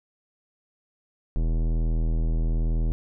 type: tone with tanh clipping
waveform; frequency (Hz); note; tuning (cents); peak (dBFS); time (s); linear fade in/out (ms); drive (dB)
sine; 40.51; E1; -29; -23; 1.36-2.92; 0; 18
effects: none